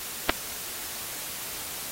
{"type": "clicks", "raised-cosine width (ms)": 0.3, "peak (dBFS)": -4, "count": 2, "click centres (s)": [0.294, 0.297], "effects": ["white hiss -36 dBFS RMS until 1.91 s", "AAC 48 kbps"]}